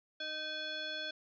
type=tone with frequency modulation; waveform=sine; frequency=2473 Hz; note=D#7; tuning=11 cents flat; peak=-37 dBFS; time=0.2-1.11 s; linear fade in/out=5 ms; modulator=927 Hz; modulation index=2; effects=none